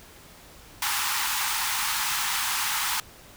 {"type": "high-pass noise", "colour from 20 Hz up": "pink", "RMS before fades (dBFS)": -27, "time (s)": [0.82, 3], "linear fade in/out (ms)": 2, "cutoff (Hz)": 810, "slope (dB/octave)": 96, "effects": ["pink hiss -49 dBFS RMS until 3.36 s"]}